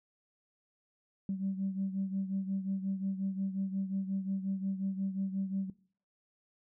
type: beating tone pair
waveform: sine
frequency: 192.2 / 197.8 Hz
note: G3 / G3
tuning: -34 / +16 cents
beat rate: 5.6 Hz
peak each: -33 / -38 dBFS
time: 1.29-5.7 s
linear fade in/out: 2 ms
effects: noise-tail reverb RT60 0.5 s tail -20 dB re dry + tanh soft clip ceiling -25 dBFS